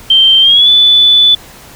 sine tone with pitch glide, 3136 to 3480 Hz, G7 to A7, 0 to -20 cents, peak -3 dBFS, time 0.1-1.35 s, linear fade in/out 5 ms, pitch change +180 cents, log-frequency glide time 0.41-0.69 s, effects pink hiss -35 dBFS RMS until 1.75 s

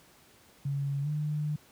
sine tone with pitch glide, 140.1 to 150.16 Hz, C#3 to D3, +19 to +39 cents, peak -28 dBFS, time 0.65-1.56 s, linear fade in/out 5 ms, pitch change +120 cents, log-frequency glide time 1.02-1.08 s, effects pink hiss -59 dBFS RMS until 1.71 s + high-pass 80 Hz 12 dB/octave

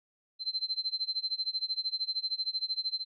sine tone with tremolo, 4100 Hz, C8, 36 cents flat, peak -27 dBFS, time 0.39-3.05 s, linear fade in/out 50 ms, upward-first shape sine, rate 13 Hz, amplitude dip 95%, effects none

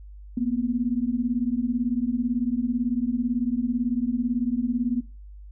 sine beating tone pair, 232.1 / 250.1 Hz, A#3 / B3, -7 / +22 cents, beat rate 18 Hz, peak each -25 dBFS, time 0.37-5.01 s, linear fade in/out 5 ms, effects noise-tail reverb RT60 0.3 s tail -18 dB re dry + added 50 Hz sine -40 dBFS peak until 5.51 s

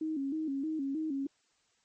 sine tone with vibrato, 293.7 Hz, D4, in tune, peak -31 dBFS, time 0.01-1.27 s, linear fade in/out 5 ms, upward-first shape square, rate 3.2 Hz, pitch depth 120 cents each way, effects white hiss -72 dBFS RMS until 1.84 s + MP3 32 kbps

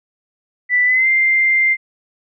sine tone with pitch glide, 1979 to 2094 Hz, B6 to C7, +3 to +1 cents, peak -11 dBFS, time 0.69-1.77 s, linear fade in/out 50 ms, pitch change +98 cents, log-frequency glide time 0.85-1.08 s, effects none

